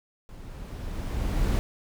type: noise with level ramp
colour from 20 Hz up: brown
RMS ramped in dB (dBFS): -43 to -23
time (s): 0.29-1.59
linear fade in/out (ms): 0
effects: none